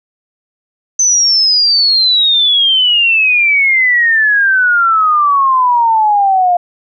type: exponential sweep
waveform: sine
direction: down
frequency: 6160 to 698.5 Hz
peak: -7 dBFS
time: 0.99-6.57 s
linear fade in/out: 5 ms
effects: none